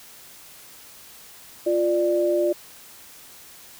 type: tone pair together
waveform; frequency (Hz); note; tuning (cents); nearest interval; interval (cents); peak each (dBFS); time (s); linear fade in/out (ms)
sine; 349.2 / 592.7; F4 / D5; 0 / +16; major sixth; 916; -21; 1.66-2.53; 10
effects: white hiss -46 dBFS RMS until 3.79 s